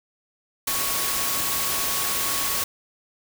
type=tone in noise; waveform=sine; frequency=1108.7 Hz; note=C#6; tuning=in tune; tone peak=-34 dBFS; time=0.67-2.64 s; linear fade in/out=5 ms; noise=white; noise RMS=-25 dBFS; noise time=0.67-2.64 s; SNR=-12 dB; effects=none